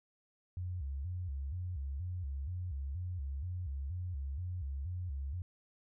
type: tone with vibrato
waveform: sine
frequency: 78.6 Hz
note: D#2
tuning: 18 cents sharp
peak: -36 dBFS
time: 0.57-5.42 s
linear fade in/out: 0 ms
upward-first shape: square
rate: 2.1 Hz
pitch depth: 230 cents each way
effects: none